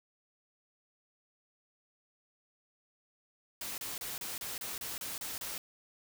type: noise bursts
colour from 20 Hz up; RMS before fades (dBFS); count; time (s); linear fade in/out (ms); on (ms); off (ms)
white; -40; 10; 3.61-5.58; 2; 170; 30
effects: none